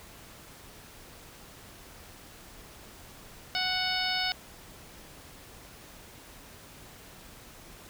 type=harmonic tone; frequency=740 Hz; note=F#5; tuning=in tune; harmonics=1 / 2 / 3 / 4 / 5 / 6 / 7; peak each=-35 / -35 / -35 / -35 / -35 / -35 / -35 dBFS; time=3.55-4.32 s; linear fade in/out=0 ms; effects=pink hiss -50 dBFS RMS until 7.89 s